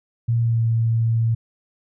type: tone with pitch glide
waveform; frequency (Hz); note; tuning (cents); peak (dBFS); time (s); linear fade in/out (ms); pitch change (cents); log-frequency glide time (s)
sine; 116.7 to 114.23; A#2 to A#2; +2 to -35; -16; 0.28-1.35; 10; -37; 0.4-0.63
effects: none